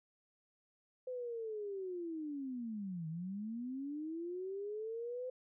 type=linear two-way sweep; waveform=sine; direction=down then up; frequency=513 to 155.56 to 513 Hz; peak=-39 dBFS; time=1.07-5.3 s; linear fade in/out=5 ms; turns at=3.08 s; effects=none

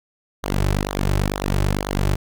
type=tone with flanger; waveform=sawtooth; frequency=49 Hz; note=G1; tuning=in tune; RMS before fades=-21 dBFS; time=0.43-2.16 s; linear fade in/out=10 ms; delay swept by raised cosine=0.38 to 4.28 ms; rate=2.1 Hz; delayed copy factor=-0.8; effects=none

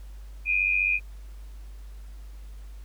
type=tone pair together; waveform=sine; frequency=2405 / 2500 Hz; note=D7 / D#7; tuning=+41 / +8 cents; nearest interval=minor second; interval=67 cents; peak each=-24 dBFS; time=0.45-1 s; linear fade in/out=50 ms; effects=added 50 Hz sine -39 dBFS peak until 2.84 s + pink hiss -59 dBFS RMS until 2.84 s

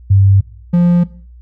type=tone pair in turn; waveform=sine / triangle; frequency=98 / 174.62 Hz; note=G2 / F3; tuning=0 / 0 cents; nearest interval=minor seventh; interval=1000 cents; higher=second; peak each=-5 dBFS; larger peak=neither; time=0.1-0.41 / 0.73-1.04 s; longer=neither; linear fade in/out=10 ms; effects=noise-tail reverb RT60 0.5 s tail -20 dB re dry + added 60 Hz sine -35 dBFS peak until 1.41 s

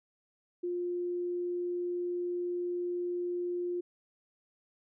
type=tone; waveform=sine; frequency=353 Hz; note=F4; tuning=19 cents sharp; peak=-31 dBFS; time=0.63-3.81 s; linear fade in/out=10 ms; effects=none

